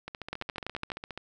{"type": "two click trains", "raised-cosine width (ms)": 0.3, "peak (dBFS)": [-17, -22], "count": [8, 17], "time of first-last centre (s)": [[0.33, 0.918], [0.08, 1.176]], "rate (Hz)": [11.9, 14.6], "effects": []}